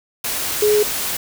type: tone in noise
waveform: sine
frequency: 420.3 Hz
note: G#4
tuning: 21 cents sharp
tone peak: -12 dBFS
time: 0.62-0.83 s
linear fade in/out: 5 ms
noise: white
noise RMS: -23 dBFS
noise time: 0.24-1.17 s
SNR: +8 dB
effects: none